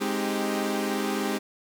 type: chord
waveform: sawtooth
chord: Ab major seventh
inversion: none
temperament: equal with one note detuned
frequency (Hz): 207.7 / 263.3 / 311.1 / 392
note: Ab3 / C4 / Eb4 / G4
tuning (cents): 0 / +11 / 0 / 0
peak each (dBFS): -26 / -28 / -29 / -27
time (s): 0-1.39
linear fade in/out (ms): 20
effects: none